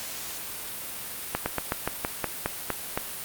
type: slowing click train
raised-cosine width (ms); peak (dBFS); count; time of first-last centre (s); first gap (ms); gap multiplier
0.5; -10; 10; 1.35-2.975; 110; 1.12
effects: white hiss -36 dBFS RMS until 3.24 s + Opus 48 kbps